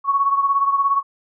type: beating tone pair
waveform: sine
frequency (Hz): 1108.7 / 1125.7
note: C#6 / C#6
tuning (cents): 0 / +26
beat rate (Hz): 17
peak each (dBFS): -16 / -22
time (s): 0.04-1.03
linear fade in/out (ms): 50
effects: none